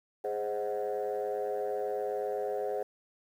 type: chord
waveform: sine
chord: Ab dominant seventh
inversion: none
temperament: equal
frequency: 415.3 / 523.3 / 622.3 / 740 Hz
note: Ab4 / C5 / Eb5 / Gb5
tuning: 0 / 0 / 0 / 0 cents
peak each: -33 / -34 / -38 / -37 dBFS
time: 0.24-2.83 s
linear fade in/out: 5 ms
effects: tanh soft clip ceiling -25 dBFS + 10-bit